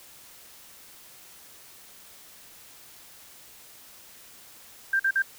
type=tone bursts; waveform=sine; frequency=1580 Hz; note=G6; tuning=13 cents sharp; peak=-20 dBFS; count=3; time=4.93-5.222 s; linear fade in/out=5 ms; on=66 ms; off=47 ms; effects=white hiss -50 dBFS RMS until 5.38 s